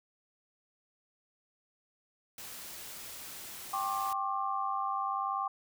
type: noise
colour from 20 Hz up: white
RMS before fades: -45 dBFS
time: 2.38-4.13 s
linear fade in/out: 2 ms
type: chord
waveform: sine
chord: G suspended fourth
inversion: none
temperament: equal with one note detuned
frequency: 784 / 1074.1 / 1174.7 Hz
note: G5 / C6 / D6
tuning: 0 / +45 / 0 cents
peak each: -35 dBFS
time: 3.73-5.48 s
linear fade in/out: 5 ms
effects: none